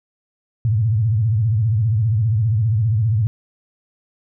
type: tone with vibrato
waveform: sine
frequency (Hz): 110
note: A2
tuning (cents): 0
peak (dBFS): -14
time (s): 0.65-3.27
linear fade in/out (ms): 0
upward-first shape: sine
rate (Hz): 15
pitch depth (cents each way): 170
effects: none